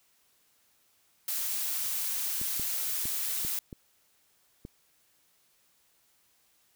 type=noise; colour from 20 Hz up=blue; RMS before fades=-32 dBFS; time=1.28-3.59 s; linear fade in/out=2 ms
type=clicks; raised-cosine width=3 ms; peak=-28 dBFS; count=6; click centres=2.415 / 2.597 / 3.055 / 3.449 / 3.728 / 4.651 s
effects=white hiss -68 dBFS RMS until 6.75 s